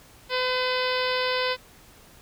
harmonic tone, 507 Hz, B4, 45 cents sharp, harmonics 1 / 2 / 3 / 4 / 5 / 6 / 7 / 8 / 9 / 10, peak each -27 / -30 / -32 / -33 / -34 / -35 / -35 / -36 / -37 / -37 dBFS, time 0.29-1.57 s, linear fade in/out 50 ms, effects pink hiss -52 dBFS RMS until 2.21 s

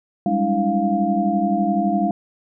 sine tone cluster, 193 / 204.8 / 285.6 / 322.7 / 700 Hz, G3 / G#3 / D4 / E4 / F5, -27 / -24 / -48 / -37 / +4 cents, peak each -25 / -21 / -26 / -25 / -21 dBFS, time 0.26-2.11 s, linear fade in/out 2 ms, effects none

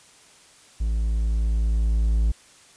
triangle tone with level ramp, 55 Hz, A1, in tune, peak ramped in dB -19 to -15 dBFS, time 0.8-2.32 s, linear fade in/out 10 ms, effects white hiss -52 dBFS RMS until 2.76 s + resampled to 22050 Hz

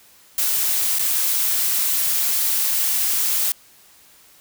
blue noise with dropouts, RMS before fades -20 dBFS, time 0.38-3.52 s, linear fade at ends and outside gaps 2 ms, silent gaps 0.987-0.993 s, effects white hiss -51 dBFS RMS until 4.4 s

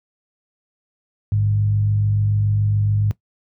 sine tone with frequency modulation, 103.83 Hz, G#2, in tune, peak -15 dBFS, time 1.32-3.11 s, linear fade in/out 0 ms, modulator 47 Hz, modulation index 0.41, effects noise-tail reverb RT60 0.1 s tail -17 dB re dry + high-pass 60 Hz 12 dB/octave

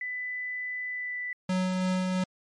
sine tone with pitch glide, 1996 to 1982.2 Hz, B6 to B6, +18 to +6 cents, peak -31 dBFS, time 0.01-1.33 s, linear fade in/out 2 ms, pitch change -12 cents, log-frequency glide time 0.88-1.18 s
square tone with tremolo, 185 Hz, F#3, in tune, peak -25 dBFS, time 1.49-2.24 s, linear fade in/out 5 ms, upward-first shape sine, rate 3 Hz, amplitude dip 25%
effects low-pass 7000 Hz 12 dB/octave + MP3 48 kbps

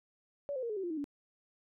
sine tone with pitch steps, 569 / 515.8 / 467.5 / 423.8 / 384.2 / 348.2 / 315.7 / 286.1 Hz, C#5 / C5 / A#4 / G#4 / G4 / F4 / D#4 / D4, +45 / -25 / +5 / +35 / -35 / -5 / +25 / -45 cents, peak -34 dBFS, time 0.49-1.042 s, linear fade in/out 0 ms, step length 69 ms, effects none

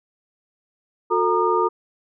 sine tone cluster, 363.1 / 447.4 / 933 / 1215 Hz, F#4 / A4 / A#5 / D#6, -33 / +29 / +1 / -42 cents, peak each -22 dBFS, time 1.1-1.69 s, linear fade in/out 20 ms, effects none

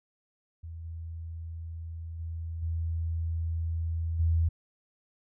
sine tone with level steps, 82.41 Hz, E2, in tune, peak -38 / -36 / -33 / -28 / -22 dBFS, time 0.63-4.49 s, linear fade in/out 10 ms, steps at 0.84 / 2.19 / 2.62 / 4.19 s, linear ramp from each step 10 ms, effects none

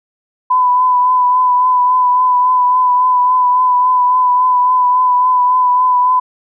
sine tone with vibrato, 1000 Hz, B5, 21 cents sharp, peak -8 dBFS, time 0.5-6.2 s, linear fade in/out 10 ms, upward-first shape triangle, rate 3.6 Hz, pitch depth 26 cents each way, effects none

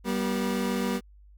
30% pulse tone pair together, 193.54 / 240.7 Hz, G3 / B3, -22 / -44 cents, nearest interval major third, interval 378 cents, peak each -26 dBFS, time 0.04-1.01 s, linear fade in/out 50 ms, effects added 50 Hz sine -50 dBFS peak until 1.37 s

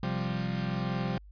40% pulse chord, C suspended fourth, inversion none, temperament equal, 130.81 / 174.61 / 196 Hz, C3 / F3 / G3, 0 / 0 / 0 cents, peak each -33 dBFS, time 0.03-1.18 s, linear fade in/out 2 ms, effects added 50 Hz sine -48 dBFS peak until 1.31 s + resampled to 11025 Hz

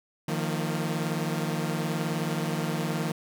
sawtooth chord, Eb suspended second, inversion none, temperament equal with one note detuned, 155.56 / 174.61 / 228.3 Hz, Eb3 / F3 / Bb3, 0 / 0 / -36 cents, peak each -26 / -28 / -30 dBFS, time 0.28-3.12 s, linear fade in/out 5 ms, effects none

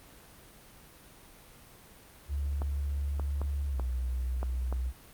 sine tone with pitch glide, 70.8 to 62.71 Hz, C#2 to B1, +37 to +27 cents, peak -29 dBFS, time 2.28-4.93 s, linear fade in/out 50 ms, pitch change -210 cents, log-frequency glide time 3.69-3.8 s
clicks, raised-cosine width 1 ms, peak -23 dBFS, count 6, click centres 2.619 / 3.197 / 3.416 / 3.797 / 4.43 / 4.726 s
effects pink hiss -54 dBFS RMS until 5.13 s + Opus 32 kbps

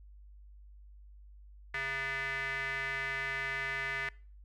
square tone with band-pass filter, 135.3 Hz, C#3, 42 cents flat, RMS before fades -36 dBFS, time 1.74-4.09 s, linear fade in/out 2 ms, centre 1900 Hz, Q 5.7, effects noise-tail reverb RT60 0.4 s tail -23 dB re dry + added 50 Hz sine -51 dBFS peak until 4.44 s

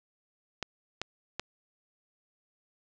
clicks, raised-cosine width 0.2 ms, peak -15 dBFS, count 3, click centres 0.627 / 1.016 / 1.396 s, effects low-pass 7000 Hz 12 dB/octave

